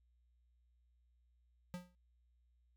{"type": "tone with exponential decay", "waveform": "square", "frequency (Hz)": 178.7, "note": "F3", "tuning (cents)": 40, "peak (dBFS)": -40, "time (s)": [1.74, 1.95], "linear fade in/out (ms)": 0, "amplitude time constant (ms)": 45, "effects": ["added 60 Hz sine -70 dBFS peak until 2.76 s"]}